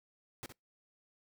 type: noise with echo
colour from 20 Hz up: pink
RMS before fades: -44 dBFS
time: 0.43-0.46 s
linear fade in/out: 0 ms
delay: 63 ms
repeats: 1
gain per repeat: -8 dB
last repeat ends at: 0.523 s
effects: noise-tail reverb RT60 0.2 s tail -26 dB re dry